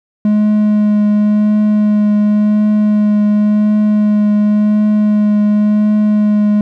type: tone with vibrato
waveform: triangle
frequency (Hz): 210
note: G#3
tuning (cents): +19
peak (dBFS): -6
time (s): 0.25-6.61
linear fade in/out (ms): 2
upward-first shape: triangle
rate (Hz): 0.92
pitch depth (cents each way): 13
effects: none